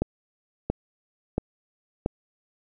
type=click train; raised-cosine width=2 ms; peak=-10 dBFS; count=4; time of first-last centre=0.02-2.061 s; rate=1.47 Hz; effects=none